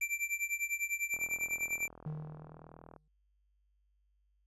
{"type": "tone with tremolo", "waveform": "square", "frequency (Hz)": 2349, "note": "D7", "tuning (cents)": 0, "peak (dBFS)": -30, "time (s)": [0.01, 1.88], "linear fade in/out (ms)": 5, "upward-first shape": "triangle", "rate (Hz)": 10, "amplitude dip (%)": 95}
{"type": "click train", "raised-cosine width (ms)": 1, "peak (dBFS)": -37, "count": 75, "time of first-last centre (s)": [1.14, 2.963], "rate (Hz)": 40.6}
{"type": "tone with exponential decay", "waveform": "triangle", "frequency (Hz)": 153.2, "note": "D#3", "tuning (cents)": -27, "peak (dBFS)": -33, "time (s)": [2.06, 3.08], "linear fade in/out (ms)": 2, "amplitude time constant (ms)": 220}
{"effects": ["added 50 Hz sine -70 dBFS peak until 4.46 s", "resampled to 32000 Hz"]}